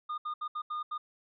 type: tone bursts at uneven times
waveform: triangle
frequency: 1219 Hz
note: D#6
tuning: 36 cents flat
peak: -31 dBFS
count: 6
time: 0.09-0.18 / 0.25-0.34 / 0.41-0.48 / 0.55-0.62 / 0.7-0.83 / 0.91-0.98 s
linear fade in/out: 10 ms
effects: resampled to 11025 Hz